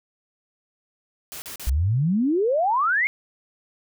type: noise bursts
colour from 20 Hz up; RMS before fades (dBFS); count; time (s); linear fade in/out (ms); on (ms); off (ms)
white; -36; 3; 1.32-1.696; 0; 100; 38
type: exponential sweep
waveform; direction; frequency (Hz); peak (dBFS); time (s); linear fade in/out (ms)
sine; up; 59 to 2217; -18; 1.67-3.07; 0
effects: none